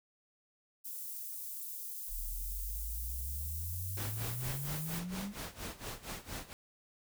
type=high-pass noise; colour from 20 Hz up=white; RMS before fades=-43 dBFS; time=0.84-5 s; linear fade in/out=20 ms; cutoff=11000 Hz; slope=12 dB/octave
type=exponential sweep; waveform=sine; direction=up; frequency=34.89 to 207.7 Hz; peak=-38 dBFS; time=2.08-5.34 s; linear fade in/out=50 ms
type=noise with tremolo; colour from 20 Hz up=pink; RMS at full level=-41 dBFS; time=3.97-6.53 s; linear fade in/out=0 ms; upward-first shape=sine; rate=4.3 Hz; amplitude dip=85%
effects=none